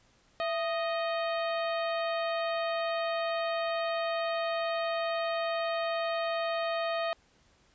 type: harmonic tone with a mistuned harmonic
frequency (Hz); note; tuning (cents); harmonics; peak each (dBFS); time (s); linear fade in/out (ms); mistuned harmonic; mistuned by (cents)
622.3; D#5; 0; 1 / 2 / 3 / 4 / 5 / 6 / 7; -30 / -36 / -40 / -42 / -44 / -46 / -47; 0.4-7.13; 0; 1; +120
effects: pink hiss -65 dBFS RMS until 7.74 s + resampled to 16000 Hz